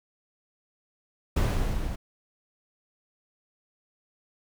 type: noise with level ramp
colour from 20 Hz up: brown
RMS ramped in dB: -21 to -33 dBFS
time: 1.36-1.96 s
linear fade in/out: 10 ms
effects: none